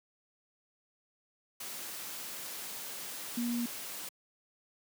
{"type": "tone in noise", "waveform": "sine", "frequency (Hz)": 238.4, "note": "A#3", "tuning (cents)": 39, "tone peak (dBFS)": -30, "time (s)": [3.37, 3.66], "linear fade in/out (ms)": 5, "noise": "white", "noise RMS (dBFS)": -42, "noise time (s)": [1.6, 4.09], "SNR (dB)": 9, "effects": ["high-pass 150 Hz 12 dB/octave"]}